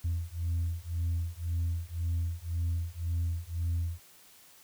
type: beating tone pair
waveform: sine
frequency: 83.6 / 85.5 Hz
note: E2 / F2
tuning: +25 / -36 cents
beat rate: 1.9 Hz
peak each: -31 dBFS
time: 0.04-4 s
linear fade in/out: 10 ms
effects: tanh soft clip ceiling -25 dBFS + white hiss -57 dBFS RMS until 4.63 s